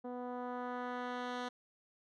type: tone with low-pass filter sweep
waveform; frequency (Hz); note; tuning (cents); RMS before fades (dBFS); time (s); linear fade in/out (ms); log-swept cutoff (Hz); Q
10% pulse; 247.2; B3; +2; -41; 0.04-1.49; 10; 570 to 4400; 0.89
effects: none